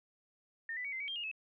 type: tone with pitch steps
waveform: sine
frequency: 1823 / 1990 / 2251 / 2074 / 2268 / 3193 / 2848 / 2592 Hz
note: A#6 / B6 / C#7 / C7 / C#7 / G7 / F7 / E7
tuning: -39 / +13 / +26 / -16 / +39 / +31 / +33 / -30 cents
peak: -37 dBFS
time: 0.69-1.314 s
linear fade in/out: 2 ms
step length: 78 ms
effects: none